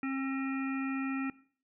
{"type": "harmonic tone", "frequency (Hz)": 268.6, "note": "C4", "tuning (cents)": 46, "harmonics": [1, 3, 5, 7, 9, 10], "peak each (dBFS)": [-32, -48, -42, -45, -43, -54], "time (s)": [0.03, 1.3], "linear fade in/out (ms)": 2, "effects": ["noise-tail reverb RT60 0.5 s tail -20 dB re dry"]}